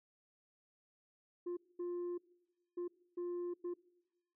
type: tone bursts at uneven times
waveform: sine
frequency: 351.5 Hz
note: F4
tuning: 11 cents sharp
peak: -35 dBFS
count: 5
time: 1.46-1.57 / 1.79-2.18 / 2.77-2.88 / 3.17-3.54 / 3.64-3.74 s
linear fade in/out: 10 ms
effects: noise-tail reverb RT60 1.0 s tail -23 dB re dry + tanh soft clip ceiling -37 dBFS